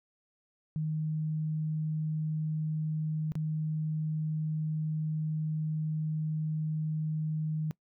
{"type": "tone with dropouts", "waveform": "sine", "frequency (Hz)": 155.5, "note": "D#3", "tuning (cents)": -1, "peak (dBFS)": -29, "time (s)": [0.76, 7.71], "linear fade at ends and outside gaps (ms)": 0, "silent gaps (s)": [3.32, 3.354], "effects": ["noise-tail reverb RT60 0.1 s tail -22 dB re dry"]}